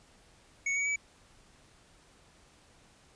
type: tone with pitch steps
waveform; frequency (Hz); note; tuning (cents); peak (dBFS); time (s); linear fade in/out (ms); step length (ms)
square; 2221 / 2255 / 2289; C#7 / C#7 / D7; +3 / +29 / -45; -29; 0.66-0.96; 5; 100
effects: pink hiss -61 dBFS RMS until 3.15 s + resampled to 22050 Hz